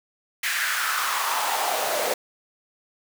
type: noise with high-pass filter sweep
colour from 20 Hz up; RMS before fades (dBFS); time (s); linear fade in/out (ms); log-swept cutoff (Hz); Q
pink; -25; 0.43-2.14; 5; 1900 to 520; 3.5
effects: none